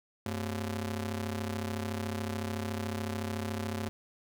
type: ring-modulated tone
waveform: sawtooth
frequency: 157.6 Hz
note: D#3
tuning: 23 cents sharp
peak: -26 dBFS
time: 0.26-3.89 s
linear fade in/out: 0 ms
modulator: 61.9 Hz
effects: none